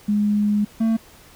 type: tone pair in turn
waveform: sine / triangle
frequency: 207.7 / 224.4 Hz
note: G#3 / A3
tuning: 0 / +34 cents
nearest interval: minor second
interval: 134 cents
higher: second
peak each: -16 / -14 dBFS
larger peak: second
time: 0.08-0.65 / 0.8-0.97 s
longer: first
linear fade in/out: 10 ms
effects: pink hiss -48 dBFS RMS until 1.35 s